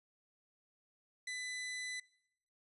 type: tone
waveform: sawtooth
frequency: 2000 Hz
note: B6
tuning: 21 cents sharp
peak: -36 dBFS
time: 1.27-2 s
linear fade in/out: 5 ms
effects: noise-tail reverb RT60 0.8 s tail -23 dB re dry + resampled to 24000 Hz